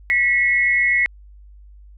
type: tone pair together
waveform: sine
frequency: 1948 / 2176 Hz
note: B6 / C#7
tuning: -24 / -33 cents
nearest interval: major second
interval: 191 cents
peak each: -17 dBFS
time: 0.1-1.06 s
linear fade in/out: 0 ms
effects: added 50 Hz sine -41 dBFS peak until 1.97 s